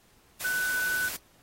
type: tone in noise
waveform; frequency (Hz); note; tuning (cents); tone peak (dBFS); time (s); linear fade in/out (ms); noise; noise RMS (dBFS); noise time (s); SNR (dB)
sine; 1496; F#6; +19; -26; 0.44-1.09; 10; white; -36; 0.4-1.17; +7
effects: pink hiss -62 dBFS RMS until 1.42 s + AAC 48 kbps